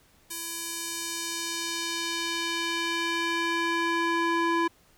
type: tone with band-pass filter sweep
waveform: square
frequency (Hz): 335.8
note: E4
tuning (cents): +32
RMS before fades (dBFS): -29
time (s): 0.3-4.68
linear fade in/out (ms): 10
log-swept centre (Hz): 11000 to 1100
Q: 0.9
effects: pink hiss -61 dBFS RMS until 4.97 s